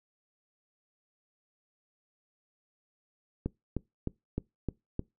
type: click train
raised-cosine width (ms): 3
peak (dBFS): -18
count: 6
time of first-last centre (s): 3.46-4.994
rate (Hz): 3.26
effects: noise-tail reverb RT60 0.2 s tail -23 dB re dry